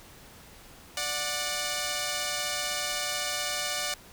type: tone pair together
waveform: 5% pulse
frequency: 590 / 733.5 Hz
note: D5 / F#5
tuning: +8 / -15 cents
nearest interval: major third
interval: 377 cents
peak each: -20 / -21 dBFS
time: 0.97-3.94 s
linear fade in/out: 2 ms
effects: pink hiss -51 dBFS RMS until 4.12 s